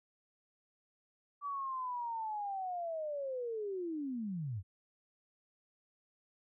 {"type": "linear sweep", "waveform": "sine", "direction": "down", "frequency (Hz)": [1158, 86], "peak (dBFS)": -36, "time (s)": [1.41, 4.63], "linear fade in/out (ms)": 50, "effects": []}